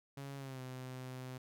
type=tone with pitch glide; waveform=sawtooth; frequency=138.59 to 128.56 Hz; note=C#3 to C3; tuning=0 to -30 cents; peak=-40 dBFS; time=0.17-1.38 s; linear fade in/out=5 ms; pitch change=-130 cents; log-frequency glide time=0.37-0.61 s; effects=none